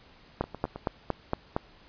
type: two click trains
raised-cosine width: 1 ms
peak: -12 / -23 dBFS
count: 6 / 4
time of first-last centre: 0.41-1.565 / 0.44-0.76 s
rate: 4.33 / 9.38 Hz
effects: pink hiss -56 dBFS RMS until 1.88 s + resampled to 11025 Hz